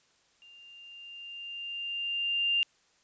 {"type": "tone with level ramp", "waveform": "sine", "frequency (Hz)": 2794, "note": "F7", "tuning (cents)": 0, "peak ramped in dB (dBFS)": [-52, -23], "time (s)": [0.42, 2.63], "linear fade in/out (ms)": 0, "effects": ["white hiss -67 dBFS RMS until 3.03 s", "resampled to 16000 Hz"]}